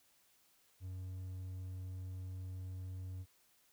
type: tone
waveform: triangle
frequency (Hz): 92.5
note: F#2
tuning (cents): 0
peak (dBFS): -40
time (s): 0.8-3.26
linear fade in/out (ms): 50
effects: white hiss -71 dBFS RMS until 3.72 s